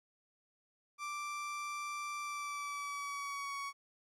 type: tone with pitch glide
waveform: 30% pulse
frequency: 1174.7 to 1119.1 Hz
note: D6 to C#6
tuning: 0 to +16 cents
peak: -36 dBFS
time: 0.98-3.73 s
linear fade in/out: 50 ms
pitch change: -84 cents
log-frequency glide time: 2.21-3.55 s
effects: low-pass 10000 Hz 12 dB/octave + 13-bit